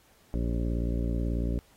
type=harmonic tone; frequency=58.27 Hz; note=A#1; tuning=in tune; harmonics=1 / 2 / 3 / 4 / 5 / 6 / 7 / 9 / 10; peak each=-28 / -35 / -36 / -37 / -37 / -44 / -42 / -45 / -47 dBFS; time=0.34-1.59 s; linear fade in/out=0 ms; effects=pink hiss -62 dBFS RMS until 1.76 s + AAC 48 kbps